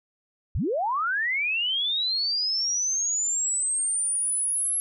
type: linear sweep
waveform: sine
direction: up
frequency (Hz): 42 to 11175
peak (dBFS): -23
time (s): 0.55-4.8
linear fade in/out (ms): 0
effects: none